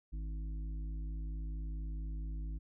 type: harmonic tone with a mistuned harmonic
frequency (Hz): 52.2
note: G#1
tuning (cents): +10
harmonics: 1 / 3 / 5 / 6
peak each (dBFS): -37 / -50 / -56 / -58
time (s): 0.12-2.59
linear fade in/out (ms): 20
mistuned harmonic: 6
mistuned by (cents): +46
effects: none